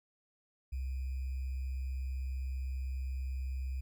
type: tone with sample-and-hold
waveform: sine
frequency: 65.41 Hz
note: C2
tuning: in tune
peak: -34 dBFS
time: 0.72-3.81 s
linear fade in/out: 10 ms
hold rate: 2450 Hz
effects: none